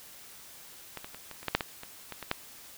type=clicks; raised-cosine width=0.3 ms; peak=-21 / -24 / -27 / -26 / -28 / -13 / -6 / -15 / -25 / -22 / -22 / -11 dBFS; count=12; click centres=0.973 / 1.045 / 1.146 / 1.313 / 1.43 / 1.483 / 1.55 / 1.608 / 1.834 / 2.123 / 2.227 / 2.314 s; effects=white hiss -50 dBFS RMS until 2.77 s